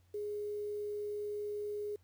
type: tone with quantisation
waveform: sine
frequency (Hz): 415.3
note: G#4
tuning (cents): 0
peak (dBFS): -36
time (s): 0.14-1.96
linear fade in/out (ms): 5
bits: 10
effects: added 90 Hz sine -64 dBFS peak until 2.03 s + pink hiss -75 dBFS RMS until 2.03 s